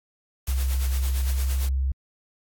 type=noise with tremolo; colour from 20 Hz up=white; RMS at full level=-35 dBFS; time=0.47-1.69 s; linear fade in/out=2 ms; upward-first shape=sine; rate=8.8 Hz; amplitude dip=60%
type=tone with pitch glide; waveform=sine; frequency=65.41 to 66.48 Hz; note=C2 to C2; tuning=0 to +28 cents; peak=-21 dBFS; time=0.48-1.92 s; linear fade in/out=5 ms; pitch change=+28 cents; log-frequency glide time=1.2-1.74 s
effects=AAC 64 kbps